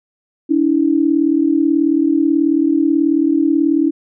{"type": "tone pair together", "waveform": "sine", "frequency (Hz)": [286.1, 324.5], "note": ["D4", "E4"], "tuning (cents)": [-45, -27], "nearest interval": "major second", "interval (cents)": 218, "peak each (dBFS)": -14, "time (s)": [0.49, 3.91], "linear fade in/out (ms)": 20, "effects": []}